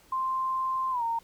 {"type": "tone with pitch glide", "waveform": "sine", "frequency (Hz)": [1046.5, 921.6], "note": ["C6", "A#5"], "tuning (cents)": [0, -20], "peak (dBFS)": -26, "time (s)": [0.12, 1.19], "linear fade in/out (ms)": 5, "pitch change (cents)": -220, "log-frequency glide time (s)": [0.91, 1.03], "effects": ["pink hiss -59 dBFS RMS until 1.23 s"]}